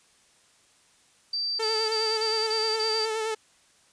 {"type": "tone bursts", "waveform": "sine", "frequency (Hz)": 4662, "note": "D8", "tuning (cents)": -14, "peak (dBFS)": -26, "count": 6, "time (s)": [1.33, 3.055], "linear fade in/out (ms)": 5, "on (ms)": 260, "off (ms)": 33}
{"type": "tone with vibrato", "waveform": "sawtooth", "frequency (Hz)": 440, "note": "A4", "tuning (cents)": 0, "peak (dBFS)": -23, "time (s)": [1.59, 3.35], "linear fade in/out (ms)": 10, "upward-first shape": "sine", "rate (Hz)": 9.6, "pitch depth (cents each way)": 32}
{"effects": ["white hiss -61 dBFS RMS until 3.92 s", "resampled to 22050 Hz"]}